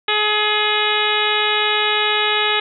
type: harmonic tone with a mistuned harmonic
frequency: 422.7 Hz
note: G#4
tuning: 31 cents sharp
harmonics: 1 / 2 / 3 / 4 / 5 / 6 / 7 / 8 / 9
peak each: -24 / -24 / -24 / -24 / -24 / -24 / -24 / -24 / -24 dBFS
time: 0.08-2.6 s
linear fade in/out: 5 ms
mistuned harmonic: 6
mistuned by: -32 cents
effects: none